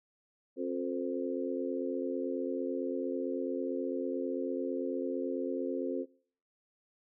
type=harmonic tone with a mistuned harmonic; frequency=89 Hz; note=F2; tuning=33 cents sharp; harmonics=3 / 4 / 5 / 6; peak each=-36 / -37 / -38 / -39 dBFS; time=0.56-6.06 s; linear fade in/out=50 ms; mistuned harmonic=6; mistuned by=-45 cents; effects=noise-tail reverb RT60 0.5 s tail -22 dB re dry